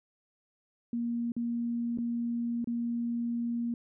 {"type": "tone with dropouts", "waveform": "sine", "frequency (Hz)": 235.8, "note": "A#3", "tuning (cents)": 20, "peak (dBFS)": -29, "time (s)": [0.93, 3.74], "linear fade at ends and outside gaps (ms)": 2, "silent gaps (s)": [[1.32, 1.365], [1.975, 1.985], [2.644, 2.673]], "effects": []}